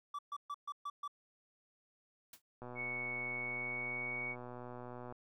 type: tone bursts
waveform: triangle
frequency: 1156 Hz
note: D6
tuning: 28 cents flat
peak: -37 dBFS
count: 6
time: 0.14-1.078 s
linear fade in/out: 5 ms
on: 48 ms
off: 130 ms
type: noise with exponential decay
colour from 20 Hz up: white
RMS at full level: -48 dBFS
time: 2.33-2.42 s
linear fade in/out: 5 ms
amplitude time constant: 19 ms
type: click train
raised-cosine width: 1 ms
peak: -34 dBFS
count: 309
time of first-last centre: 2.62-5.124 s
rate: 123 Hz
type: tone with pitch glide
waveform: sine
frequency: 2217 to 2234 Hz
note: C#7 to C#7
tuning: 0 to +13 cents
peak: -38 dBFS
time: 2.75-4.36 s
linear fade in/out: 50 ms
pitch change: +13 cents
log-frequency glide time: 3.29-4.22 s
effects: none